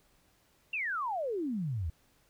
sine exponential sweep, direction down, 2794 to 73.42 Hz, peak -31 dBFS, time 0.73-1.9 s, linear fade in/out 5 ms, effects pink hiss -68 dBFS RMS until 2.29 s

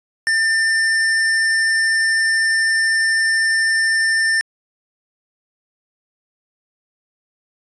square tone, 1794 Hz, A6, 33 cents sharp, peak -15 dBFS, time 0.27-4.41 s, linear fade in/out 0 ms, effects resampled to 22050 Hz

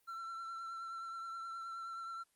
triangle tone with vibrato, 1350 Hz, E6, 41 cents sharp, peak -40 dBFS, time 0.07-2.24 s, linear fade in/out 20 ms, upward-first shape triangle, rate 9.5 Hz, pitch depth 25 cents each way, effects white hiss -75 dBFS RMS until 2.35 s + Opus 32 kbps

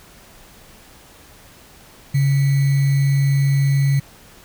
sine tone with sample-and-hold, 138.59 Hz, C#3, in tune, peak -13 dBFS, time 2.14-4 s, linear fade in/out 10 ms, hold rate 2100 Hz, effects pink hiss -46 dBFS RMS until 4.44 s

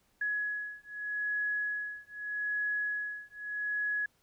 sine beating tone pair, 1682 / 1682.81 Hz, G#6 / G#6, +22 / +22 cents, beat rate 0.81 Hz, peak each -35 / -35 dBFS, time 0.21-4.06 s, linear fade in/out 5 ms, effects pink hiss -71 dBFS RMS until 4.22 s

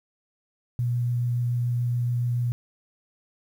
sine tone with vibrato, 121.2 Hz, B2, 32 cents flat, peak -22 dBFS, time 0.79-2.52 s, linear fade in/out 0 ms, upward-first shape sine, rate 7 Hz, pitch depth 9 cents each way, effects 9-bit

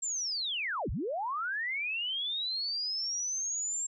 sine linear two-way sweep, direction down then up, 7510 to 32.7 to 7510 Hz, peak -31 dBFS, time 0.02-3.87 s, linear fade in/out 10 ms, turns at 0.9 s, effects none

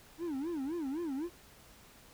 triangle tone with vibrato, 303 Hz, D#4, 46 cents flat, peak -32 dBFS, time 0.18-1.3 s, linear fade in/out 50 ms, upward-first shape sine, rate 3.9 Hz, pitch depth 250 cents each way, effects pink hiss -58 dBFS RMS until 2.13 s

